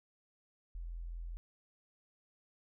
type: tone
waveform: sine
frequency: 42.34 Hz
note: E1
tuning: 47 cents sharp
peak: -40 dBFS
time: 0.75-1.37 s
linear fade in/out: 0 ms
effects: none